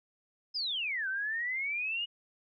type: exponential two-way sweep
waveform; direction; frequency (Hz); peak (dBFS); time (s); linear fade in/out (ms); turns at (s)
sine; down then up; 5220 to 1510 to 2920; -31; 0.54-2.06; 20; 1.08
effects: none